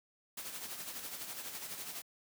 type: noise with tremolo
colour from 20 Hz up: white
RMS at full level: -42 dBFS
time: 0.37-2.02 s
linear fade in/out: 5 ms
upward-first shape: sine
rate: 12 Hz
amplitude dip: 50%
effects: high-pass 100 Hz 12 dB/octave